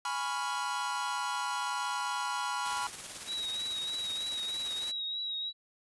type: chord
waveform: 45% pulse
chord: C# dominant seventh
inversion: second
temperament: equal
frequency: 830.6 / 987.8 / 1108.7 / 1396.9 Hz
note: G#5 / B5 / C#6 / E#6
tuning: 0 / 0 / 0 / 0 cents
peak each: -39 / -35 / -40 / -38 dBFS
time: 0.05-2.87 s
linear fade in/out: 2 ms
type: noise with tremolo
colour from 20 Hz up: white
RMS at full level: -41 dBFS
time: 2.65-4.92 s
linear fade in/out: 10 ms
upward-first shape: square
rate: 18 Hz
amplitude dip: 35%
type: tone with vibrato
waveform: sine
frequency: 3835 Hz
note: A#7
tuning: 48 cents sharp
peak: -33 dBFS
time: 3.26-5.53 s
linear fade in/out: 50 ms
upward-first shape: triangle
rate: 3.2 Hz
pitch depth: 40 cents each way
effects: resampled to 24000 Hz